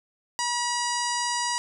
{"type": "harmonic tone with a mistuned harmonic", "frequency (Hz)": 964, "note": "B5", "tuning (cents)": -42, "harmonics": [1, 2, 3, 4, 5, 6, 7, 8, 9, 10], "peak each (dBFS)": [-28, -33, -37, -40, -32, -35, -38, -37, -42, -41], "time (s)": [0.39, 1.58], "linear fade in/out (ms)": 0, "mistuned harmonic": 10, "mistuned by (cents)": -22, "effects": ["10-bit"]}